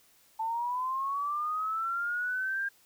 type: linear sweep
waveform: sine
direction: up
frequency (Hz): 880 to 1611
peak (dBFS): -29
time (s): 0.39-2.69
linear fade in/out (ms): 10
effects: white hiss -63 dBFS RMS until 2.85 s